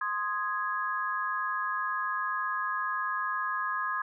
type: chord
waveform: sine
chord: Ab major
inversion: first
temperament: equal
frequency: 1046.5 / 1244.5 / 1661.2 Hz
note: C6 / Eb6 / Ab6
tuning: 0 / 0 / 0 cents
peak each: -33 dBFS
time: 0.01-4.02 s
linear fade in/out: 5 ms
effects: none

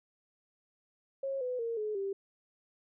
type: tone with pitch steps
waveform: sine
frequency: 543 / 500.8 / 461.9 / 426 / 392.9 Hz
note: C#5 / B4 / A#4 / G#4 / G4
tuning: -36 / +24 / -16 / +44 / +4 cents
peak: -32 dBFS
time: 1.23-2.13 s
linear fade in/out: 5 ms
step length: 180 ms
effects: none

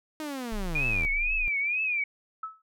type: linear sweep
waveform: sawtooth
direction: down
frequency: 314.9 to 67.1 Hz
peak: -29 dBFS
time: 0.2-1.06 s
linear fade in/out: 0 ms
type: tone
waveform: sine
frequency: 27.73 Hz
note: A0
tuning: 14 cents sharp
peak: -30 dBFS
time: 0.52-1.48 s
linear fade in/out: 0 ms
type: tone with vibrato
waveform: sine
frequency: 2400 Hz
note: D7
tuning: 37 cents sharp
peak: -25 dBFS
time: 0.75-2.04 s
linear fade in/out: 5 ms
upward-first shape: triangle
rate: 2.1 Hz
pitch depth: 160 cents each way
type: tone with exponential decay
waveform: sine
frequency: 1300 Hz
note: E6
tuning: 24 cents flat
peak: -29 dBFS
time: 2.43-2.62 s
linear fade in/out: 5 ms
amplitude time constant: 41 ms
effects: none

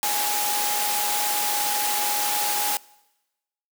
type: tone in noise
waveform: sine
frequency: 830.6 Hz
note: G#5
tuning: in tune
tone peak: -27 dBFS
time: 0.03-2.77 s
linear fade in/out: 0 ms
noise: white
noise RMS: -25 dBFS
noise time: 0.03-2.77 s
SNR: -5 dB
effects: noise-tail reverb RT60 1.0 s tail -23 dB re dry + high-pass 300 Hz 12 dB/octave

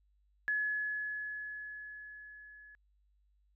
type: tone with level ramp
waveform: sine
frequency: 1700 Hz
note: G#6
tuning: 40 cents sharp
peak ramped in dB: -29 to -53 dBFS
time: 0.48-2.75 s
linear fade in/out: 0 ms
effects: added 50 Hz sine -68 dBFS peak until 3.55 s

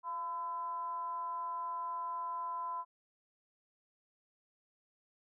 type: tone with frequency modulation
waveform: sine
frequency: 1012 Hz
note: B5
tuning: 42 cents sharp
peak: -36 dBFS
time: 0.03-2.85 s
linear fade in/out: 50 ms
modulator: 320 Hz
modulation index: 0.37
effects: none

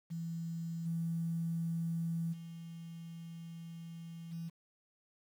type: tone with level steps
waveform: sine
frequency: 166.4 Hz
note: E3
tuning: 17 cents sharp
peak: -37 / -33 / -44 / -39 dBFS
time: 0.1-4.5 s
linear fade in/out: 20 ms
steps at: 0.85 / 2.32 / 4.31 s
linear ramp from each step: 20 ms
effects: 10-bit

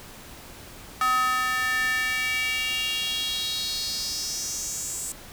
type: tone with high-pass filter sweep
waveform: square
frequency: 254.1 Hz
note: B3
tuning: 49 cents sharp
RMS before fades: -27 dBFS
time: 1.01-5.12 s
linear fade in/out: 2 ms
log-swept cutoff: 1200 to 8000 Hz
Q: 4.6
effects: pink hiss -44 dBFS RMS until 5.32 s

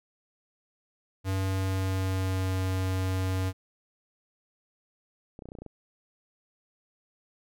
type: tone with pitch glide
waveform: square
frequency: 95.6 to 93.85 Hz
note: G2 to F#2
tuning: -43 to +25 cents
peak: -27 dBFS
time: 1.24-3.53 s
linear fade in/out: 50 ms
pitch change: -32 cents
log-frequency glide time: 1.36-2.57 s
type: clicks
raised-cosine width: 2 ms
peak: -29 dBFS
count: 9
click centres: 5.391 / 5.422 / 5.456 / 5.488 / 5.519 / 5.552 / 5.587 / 5.62 / 5.663 s
effects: none

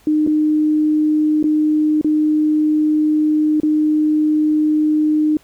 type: tone with dropouts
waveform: sine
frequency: 305.7 Hz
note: D#4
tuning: 30 cents flat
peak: -12 dBFS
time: 0.07-5.37 s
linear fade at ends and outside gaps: 2 ms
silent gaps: 0.266-0.273 / 1.428-1.44 / 2.013-2.045 / 3.601-3.632 s
effects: pink hiss -52 dBFS RMS until 5.43 s

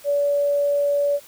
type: tone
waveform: sine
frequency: 573 Hz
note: D5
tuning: 43 cents flat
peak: -17 dBFS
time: 0.04-1.2 s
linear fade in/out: 50 ms
effects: white hiss -47 dBFS RMS until 1.27 s

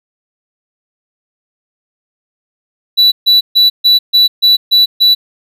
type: tone bursts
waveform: triangle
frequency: 3951 Hz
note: B7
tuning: in tune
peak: -3 dBFS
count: 8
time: 2.97-5.15 s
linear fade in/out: 20 ms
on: 150 ms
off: 140 ms
effects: none

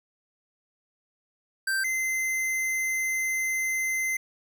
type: tone pair in turn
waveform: square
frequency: 1566 / 2068 Hz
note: G6 / C7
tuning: -2 / -21 cents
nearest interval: perfect fourth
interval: 481 cents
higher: second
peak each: -25 / -26 dBFS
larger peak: first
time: 1.67-1.84 / 1.84-4.17 s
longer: second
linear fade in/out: 5 ms
effects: none

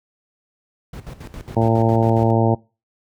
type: noise with tremolo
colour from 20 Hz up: brown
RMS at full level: -29 dBFS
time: 0.93-2.31 s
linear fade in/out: 5 ms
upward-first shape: square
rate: 7.3 Hz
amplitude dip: 75%
type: harmonic tone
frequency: 113.6 Hz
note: A#2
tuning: 44 cents flat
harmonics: 1 / 2 / 3 / 4 / 5 / 6 / 7 / 8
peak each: -17 / -20 / -22 / -23 / -24 / -25 / -25 / -26 dBFS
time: 1.56-2.55 s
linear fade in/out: 10 ms
effects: noise-tail reverb RT60 0.3 s tail -23 dB re dry + high-pass 60 Hz 12 dB/octave

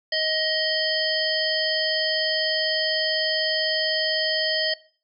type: harmonic tone with a mistuned harmonic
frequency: 628 Hz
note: D#5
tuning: 16 cents sharp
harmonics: 1 / 3 / 5 / 7 / 8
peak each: -28 / -28 / -28 / -28 / -28 dBFS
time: 0.12-4.74 s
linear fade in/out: 5 ms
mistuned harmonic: 7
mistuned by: +25 cents
effects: noise-tail reverb RT60 0.4 s tail -18 dB re dry

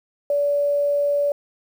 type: tone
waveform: sine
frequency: 575 Hz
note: D5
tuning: 37 cents flat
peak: -17 dBFS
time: 0.3-1.32 s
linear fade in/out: 2 ms
effects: 8-bit

